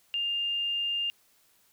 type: tone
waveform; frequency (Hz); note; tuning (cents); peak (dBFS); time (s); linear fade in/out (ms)
sine; 2806; F7; +8; -27; 0.14-1.1; 0
effects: white hiss -65 dBFS RMS until 1.72 s